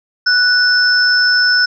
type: tone pair together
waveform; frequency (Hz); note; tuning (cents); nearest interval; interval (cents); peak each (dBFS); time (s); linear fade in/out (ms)
sine; 1480 / 5274; F#6 / E8; 0 / 0; octave + minor seventh; 2200; -11 / -13; 0.26-1.66; 10
effects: none